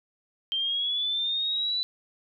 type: linear sweep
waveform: sine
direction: up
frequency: 3136 to 3992 Hz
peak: -25 dBFS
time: 0.52-1.83 s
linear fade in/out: 0 ms
effects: none